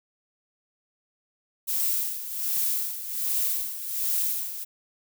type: noise with tremolo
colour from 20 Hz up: violet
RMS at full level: -25 dBFS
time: 1.67-4.65 s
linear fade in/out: 20 ms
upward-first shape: sine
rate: 1.3 Hz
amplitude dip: 70%
effects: none